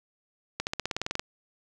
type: accelerating click train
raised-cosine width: 0.2 ms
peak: -12 dBFS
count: 12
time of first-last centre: 0.6-1.195 s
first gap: 69 ms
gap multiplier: 0.95
effects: none